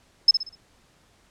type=tone with echo; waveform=sine; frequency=5210 Hz; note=E8; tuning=21 cents flat; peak=-9 dBFS; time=0.28-0.31 s; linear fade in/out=5 ms; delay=61 ms; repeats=4; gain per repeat=-9 dB; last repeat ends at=0.554 s; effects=pink hiss -60 dBFS RMS until 1.3 s + low-pass 9000 Hz 12 dB/octave